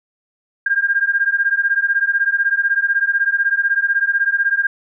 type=beating tone pair; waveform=sine; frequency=1600 / 1616 Hz; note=G6 / G#6; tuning=+35 / -48 cents; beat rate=16 Hz; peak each=-17 dBFS; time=0.66-4.67 s; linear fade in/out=5 ms; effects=none